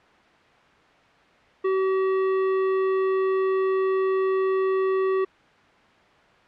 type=tone with hard clipping; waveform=triangle; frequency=380.9 Hz; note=G4; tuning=50 cents flat; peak=-22 dBFS; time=1.64-5.25 s; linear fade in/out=10 ms; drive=18 dB; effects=white hiss -54 dBFS RMS until 6.47 s + low-pass 2000 Hz 12 dB/octave